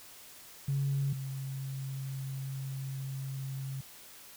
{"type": "tone pair in turn", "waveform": "sine", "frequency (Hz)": [138.59, 134.72], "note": ["C#3", "C#3"], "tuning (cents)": [0, -49], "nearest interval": "unison", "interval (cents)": 49, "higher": "first", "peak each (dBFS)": [-27, -35], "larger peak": "first", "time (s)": [[0.68, 1.13], [1.13, 3.81]], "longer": "second", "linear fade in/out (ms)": 5, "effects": ["tanh soft clip ceiling -23 dBFS", "white hiss -52 dBFS RMS until 4.36 s"]}